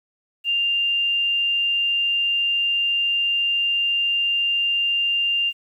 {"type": "tone", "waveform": "sine", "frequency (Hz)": 2794, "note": "F7", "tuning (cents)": 0, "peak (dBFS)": -18, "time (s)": [0.44, 5.53], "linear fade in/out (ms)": 50, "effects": ["9-bit"]}